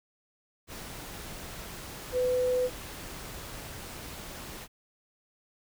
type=tone in noise; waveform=sine; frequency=502 Hz; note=B4; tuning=28 cents sharp; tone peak=-24 dBFS; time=2.12-2.7 s; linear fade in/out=50 ms; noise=pink; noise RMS=-42 dBFS; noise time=0.67-4.68 s; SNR=+15 dB; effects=none